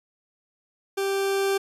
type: tone with level ramp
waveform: 40% pulse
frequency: 392 Hz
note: G4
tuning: in tune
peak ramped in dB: -23 to -20 dBFS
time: 0.97-1.58 s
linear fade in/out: 10 ms
effects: resampled to 32000 Hz